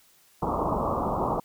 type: low-pass noise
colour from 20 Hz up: white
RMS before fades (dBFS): -27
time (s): 0.42-1.4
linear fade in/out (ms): 5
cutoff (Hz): 1200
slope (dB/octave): 96
effects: white hiss -60 dBFS RMS until 1.44 s